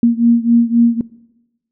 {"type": "beating tone pair", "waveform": "sine", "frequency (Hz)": [233.1, 236.9], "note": ["A#3", "A#3"], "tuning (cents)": [0, 28], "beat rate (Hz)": 3.8, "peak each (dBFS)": [-11, -13], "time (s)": [0.03, 1.01], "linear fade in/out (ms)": 2, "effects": ["noise-tail reverb RT60 1.0 s tail -21 dB re dry"]}